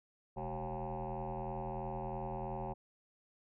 sine tone with frequency modulation, 461.8 Hz, A#4, 16 cents flat, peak -36 dBFS, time 0.36-2.74 s, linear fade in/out 20 ms, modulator 83 Hz, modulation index 5.3, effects tanh soft clip ceiling -34 dBFS

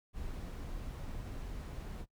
brown noise, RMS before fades -42 dBFS, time 0.13-2.06 s, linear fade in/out 50 ms, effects noise-tail reverb RT60 0.1 s tail -20 dB re dry

